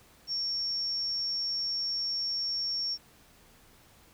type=tone; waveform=sine; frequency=5490 Hz; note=F8; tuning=31 cents flat; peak=-29 dBFS; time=0.27-2.98 s; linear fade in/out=50 ms; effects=pink hiss -59 dBFS RMS until 4.13 s